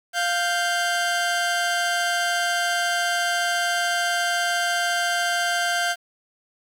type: tone pair together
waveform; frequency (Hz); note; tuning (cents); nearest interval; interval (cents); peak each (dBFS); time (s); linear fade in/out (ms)
sawtooth; 698.5 / 1568.1; F5 / G6; 0 / 0; octave + major second; 1400; -20; 0.13-5.96; 50
effects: low-pass 11000 Hz 12 dB/octave + 8-bit